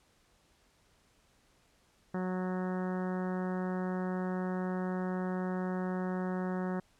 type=harmonic tone; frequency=184 Hz; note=F#3; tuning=9 cents flat; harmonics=1 / 2 / 3 / 4 / 5 / 6 / 7 / 8 / 9 / 10; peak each=-33 / -39 / -43 / -45 / -47 / -49 / -50 / -51 / -52 / -53 dBFS; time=2.14-6.8 s; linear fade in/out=5 ms; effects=pink hiss -68 dBFS RMS until 6.99 s + low-pass 10000 Hz 12 dB/octave